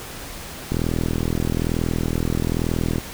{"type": "click train", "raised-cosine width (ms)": 3, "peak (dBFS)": -9, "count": 94, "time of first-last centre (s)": [0.72, 2.983], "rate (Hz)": 41.1, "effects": ["pink hiss -35 dBFS RMS until 3.13 s"]}